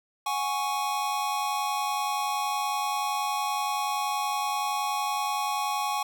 square chord, F# suspended second, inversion none, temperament equal, 740 / 830.6 / 1108.7 Hz, F#5 / G#5 / C#6, 0 / 0 / 0 cents, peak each -36 / -30 / -31 dBFS, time 0.26-6.03 s, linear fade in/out 5 ms, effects none

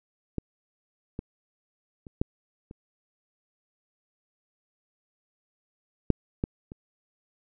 clicks, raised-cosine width 3 ms, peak -16 / -20 / -30 / -11 / -29 / -6 / -13 / -27 dBFS, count 8, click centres 0.383 / 1.191 / 2.068 / 2.215 / 2.711 / 6.103 / 6.439 / 6.719 s, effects none

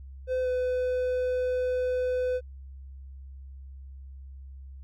triangle tone with pitch glide, 511 to 503.4 Hz, C5 to B4, -41 to +33 cents, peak -23 dBFS, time 0.27-2.41 s, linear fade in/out 50 ms, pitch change -26 cents, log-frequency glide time 0.42-0.48 s, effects added 67 Hz sine -41 dBFS peak until 4.83 s

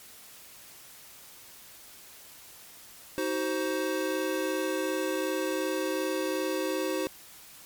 square chord, C diminished, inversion first, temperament just, 314 / 376.7 / 523.3 Hz, Eb4 / Gb4 / C5, +16 / +31 / 0 cents, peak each -33 dBFS, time 3.18-7.07 s, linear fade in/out 0 ms, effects white hiss -50 dBFS RMS until 7.65 s + MP3 96 kbps

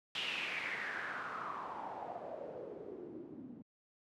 white noise with low-pass filter sweep, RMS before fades -43 dBFS, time 0.15-3.62 s, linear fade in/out 2 ms, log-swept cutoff 3100 to 240 Hz, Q 4.9, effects high-pass 150 Hz 12 dB/octave

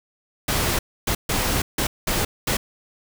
pink noise bursts at uneven times, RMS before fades -22 dBFS, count 6, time 0.48-0.79 / 1.07-1.15 / 1.29-1.62 / 1.78-1.87 / 2.07-2.25 / 2.47-2.57 s, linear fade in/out 5 ms, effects none

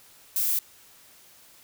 violet noise, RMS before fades -25 dBFS, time 0.36-0.59 s, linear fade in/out 2 ms, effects white hiss -54 dBFS RMS until 1.63 s

